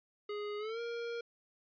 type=tone with pitch glide; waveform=square; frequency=415.3 to 468.9 Hz; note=G#4 to A#4; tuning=0 to +10 cents; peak=-38 dBFS; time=0.29-1.21 s; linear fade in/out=5 ms; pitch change=+210 cents; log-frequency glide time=0.58-0.8 s; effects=resampled to 11025 Hz